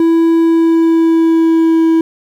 triangle tone with pitch glide, 330.4 to 326 Hz, E4 to E4, +4 to -19 cents, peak -5 dBFS, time 0-2.01 s, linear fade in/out 2 ms, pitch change -23 cents, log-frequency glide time 0.35-1.84 s, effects 7-bit

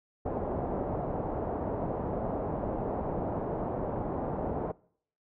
white low-pass noise, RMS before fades -33 dBFS, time 0.25-4.72 s, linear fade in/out 10 ms, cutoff 750 Hz, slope 24 dB/octave, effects noise-tail reverb RT60 0.6 s tail -23 dB re dry

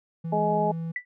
triangle tone, 164.81 Hz, E3, in tune, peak -27 dBFS, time 0.24-0.92 s, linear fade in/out 10 ms
harmonic tone, 210 Hz, G#3, 19 cents sharp, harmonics 1 / 2 / 3 / 4, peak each -31 / -28 / -27 / -25 dBFS, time 0.32-0.72 s, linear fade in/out 10 ms
sine tone with exponential decay, 1975.5 Hz, B6, in tune, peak -23 dBFS, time 0.96-1.05 s, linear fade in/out 2 ms, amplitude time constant 19 ms
effects none

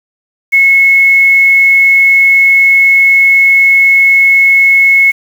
sine tone with quantisation, 2186 Hz, C#7, 25 cents flat, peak -3 dBFS, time 0.52-5.12 s, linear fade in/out 20 ms, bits 5, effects none

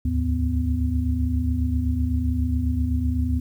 sine tone cluster, 68.8 / 76.4 / 105 / 250.5 Hz, C#2 / D#2 / G#2 / B3, -12 / -31 / +19 / +25 cents, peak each -31 / -22 / -28 / -26 dBFS, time 0.05-3.4 s, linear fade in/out 5 ms, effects 9-bit

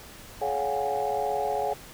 sine tone cluster, 424.3 / 559 / 706 / 748 / 824 Hz, G#4 / C#5 / F5 / F#5 / G#5, +37 / +14 / +19 / +19 / -14 cents, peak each -31 dBFS, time 0.41-1.74 s, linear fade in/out 10 ms, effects tanh soft clip ceiling -16 dBFS + pink hiss -46 dBFS RMS until 1.93 s

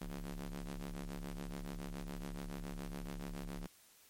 sawtooth ring-modulated tone, 71.7 Hz, D2, 41 cents flat, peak -35 dBFS, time 0.01-3.67 s, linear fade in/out 5 ms, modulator 104 Hz, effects white hiss -64 dBFS RMS until 4.09 s + MP3 64 kbps

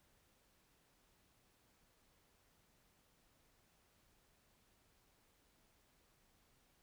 silence, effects pink hiss -74 dBFS RMS until 6.82 s

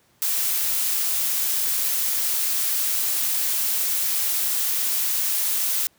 blue noise, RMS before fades -23 dBFS, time 0.22-5.87 s, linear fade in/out 0 ms, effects pink hiss -61 dBFS RMS until 5.98 s + high-pass 80 Hz 12 dB/octave

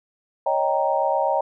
sine chord, Eb dominant seventh, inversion third, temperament equal, 554.4 / 622.3 / 784 / 932.3 Hz, Db5 / Eb5 / G5 / Bb5, 0 / 0 / 0 / 0 cents, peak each -24 dBFS, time 0.46-1.41 s, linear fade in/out 5 ms, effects none

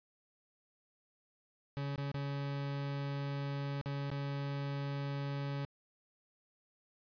40% pulse tone with dropouts, 140.7 Hz, C#3, 26 cents sharp, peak -35 dBFS, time 1.77-5.65 s, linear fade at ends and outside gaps 0 ms, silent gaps 1.959-1.979 / 2.116-2.143 / 3.813-3.859 / 4.102-4.115 s, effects resampled to 11025 Hz

